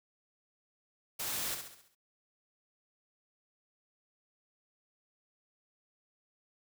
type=noise with echo; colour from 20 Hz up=white; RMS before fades=-37 dBFS; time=1.19-1.55 s; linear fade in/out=10 ms; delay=67 ms; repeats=6; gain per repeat=-6 dB; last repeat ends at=1.952 s; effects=none